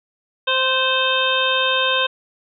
harmonic tone with a mistuned harmonic, 522 Hz, C5, 4 cents flat, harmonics 1 / 2 / 3 / 5 / 6 / 7, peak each -23 / -23 / -23 / -23 / -23 / -23 dBFS, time 0.47-2.07 s, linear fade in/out 10 ms, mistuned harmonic 3, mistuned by -16 cents, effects none

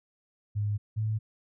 sine tone pair in turn, 103.83 / 108.7 Hz, G#2 / A2, 0 / -21 cents, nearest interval minor second, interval 79 cents, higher second, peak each -26 dBFS, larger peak neither, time 0.55-0.78 / 0.96-1.19 s, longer neither, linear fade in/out 20 ms, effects none

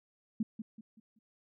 sine tone with echo, 220 Hz, A3, in tune, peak -28 dBFS, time 0.4-0.43 s, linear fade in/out 5 ms, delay 190 ms, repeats 4, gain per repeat -9 dB, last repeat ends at 1.19 s, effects none

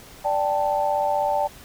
sine chord, D suspended fourth, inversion none, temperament equal, 587.3 / 784 / 880 Hz, D5 / G5 / A5, 0 / 0 / 0 cents, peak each -24 dBFS, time 0.24-1.48 s, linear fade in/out 20 ms, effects pink hiss -45 dBFS RMS until 1.64 s

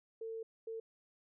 sine tone bursts at uneven times, 450 Hz, A4, 39 cents sharp, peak -40 dBFS, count 2, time 0.21-0.43 / 0.67-0.8 s, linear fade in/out 5 ms, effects none

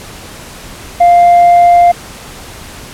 sine tone with tanh clipping, 698.5 Hz, F5, in tune, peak -3 dBFS, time 1-1.92 s, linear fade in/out 10 ms, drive 1 dB, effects pink hiss -30 dBFS RMS until 2.93 s + low-pass 12000 Hz 12 dB/octave

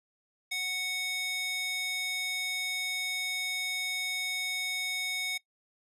square tone with high-pass filter, 740 Hz, F#5, in tune, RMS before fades -33 dBFS, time 0.51-5.38 s, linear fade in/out 10 ms, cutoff 2700 Hz, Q 3.1, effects noise-tail reverb RT60 0.1 s tail -21 dB re dry + resampled to 32000 Hz

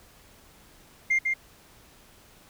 sine tone with echo, 2108 Hz, C7, 12 cents sharp, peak -18 dBFS, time 1.1-1.19 s, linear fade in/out 10 ms, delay 150 ms, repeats 1, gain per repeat -4 dB, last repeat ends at 1.34 s, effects tanh soft clip ceiling -18 dBFS + pink hiss -55 dBFS RMS until 2.49 s

